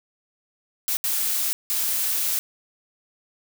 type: noise bursts at uneven times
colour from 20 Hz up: blue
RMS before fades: -24 dBFS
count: 3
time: 0.88-0.97 / 1.04-1.53 / 1.7-2.39 s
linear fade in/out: 0 ms
effects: none